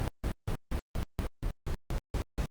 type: noise bursts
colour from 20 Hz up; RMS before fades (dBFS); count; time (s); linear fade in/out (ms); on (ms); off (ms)
brown; -31; 11; 0-2.458; 0; 78; 160
effects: Opus 48 kbps